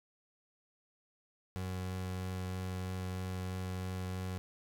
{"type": "tone with vibrato", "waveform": "30% pulse", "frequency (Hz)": 92.5, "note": "F#2", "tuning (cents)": 0, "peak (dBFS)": -34, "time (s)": [1.56, 4.38], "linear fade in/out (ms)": 0, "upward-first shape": "triangle", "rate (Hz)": 3.1, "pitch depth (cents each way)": 9, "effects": []}